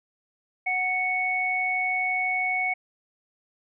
sine tone pair together, 740 / 2217 Hz, F#5 / C#7, 0 / 0 cents, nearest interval octave + perfect fifth, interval 1900 cents, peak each -29 / -24 dBFS, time 0.66-2.74 s, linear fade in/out 10 ms, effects none

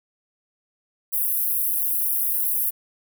pink high-pass noise, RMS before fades -23 dBFS, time 1.12-2.71 s, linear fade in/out 20 ms, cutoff 11000 Hz, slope 48 dB/octave, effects none

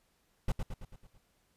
brown noise with echo, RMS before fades -28 dBFS, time 0.48-0.52 s, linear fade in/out 5 ms, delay 110 ms, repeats 6, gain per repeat -5 dB, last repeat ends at 1.18 s, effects pink hiss -73 dBFS RMS until 1.56 s + resampled to 32000 Hz

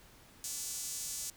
sawtooth tone with high-pass filter, 288.3 Hz, D4, 32 cents flat, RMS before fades -40 dBFS, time 0.44-1.3 s, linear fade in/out 2 ms, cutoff 6900 Hz, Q 1.8, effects pink hiss -59 dBFS RMS until 1.36 s

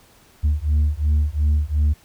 sine beating tone pair, 73.42 / 76.22 Hz, D2 / D#2, 0 / -35 cents, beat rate 2.8 Hz, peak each -17 dBFS, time 0.43-1.94 s, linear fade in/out 20 ms, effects tanh soft clip ceiling -13 dBFS + pink hiss -53 dBFS RMS until 2.04 s

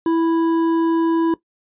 sine tone with hard clipping, 329.6 Hz, E4, in tune, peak -16 dBFS, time 0.06-1.34 s, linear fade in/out 2 ms, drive 7 dB, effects noise-tail reverb RT60 0.1 s tail -17 dB re dry + resampled to 8000 Hz

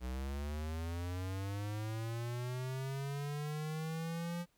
square linear sweep, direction up, 61.3 to 174.61 Hz, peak -38 dBFS, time 0-4.46 s, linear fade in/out 50 ms, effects pink hiss -75 dBFS RMS until 4.57 s

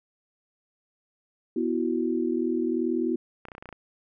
sine chord, B suspended fourth, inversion none, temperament equal, 246.9 / 329.6 / 370 Hz, B3 / E4 / F#4, 0 / 0 / 0 cents, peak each -28 / -27 / -29 dBFS, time 1.56-3.16 s, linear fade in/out 5 ms
clicks, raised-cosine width 0.5 ms, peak -26 dBFS, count 9, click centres 3.453 / 3.485 / 3.518 / 3.551 / 3.581 / 3.625 / 3.657 / 3.69 / 3.727 s
effects none

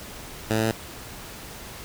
10% pulse tone with pitch steps, 109.3 / 110.7 / 112.11 Hz, A2 / A2 / A2, -11 / +11 / +33 cents, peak -13 dBFS, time 0.5-0.716 s, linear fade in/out 5 ms, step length 72 ms, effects pink hiss -40 dBFS RMS until 1.84 s

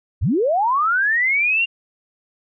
sine linear sweep, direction up, 53.7 to 2815 Hz, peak -15 dBFS, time 0.21-1.66 s, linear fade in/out 20 ms, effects none

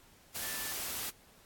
sine tone in noise, 1760 Hz, A6, in tune, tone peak -46 dBFS, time 0.41-0.73 s, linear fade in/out 20 ms, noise white, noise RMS -38 dBFS, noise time 0.34-1.11 s, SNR -11 dB, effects pink hiss -61 dBFS RMS until 1.45 s + AAC 64 kbps

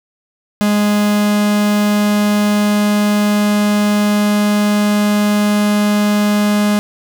45% pulse tone, 207.7 Hz, G#3, in tune, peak -11 dBFS, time 0.61-6.79 s, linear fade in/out 0 ms, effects none

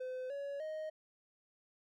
triangle tone with pitch steps, 511 / 563 / 624 Hz, C5 / C#5 / D#5, -41 / +27 / +5 cents, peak -37 dBFS, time 0-0.9 s, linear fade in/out 10 ms, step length 300 ms, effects none

